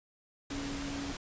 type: tone in noise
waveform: sine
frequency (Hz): 280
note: C#4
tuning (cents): +18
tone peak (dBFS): -37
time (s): 0.51-1.12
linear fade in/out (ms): 5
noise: pink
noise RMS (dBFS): -40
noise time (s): 0.5-1.17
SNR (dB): 0
effects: resampled to 16000 Hz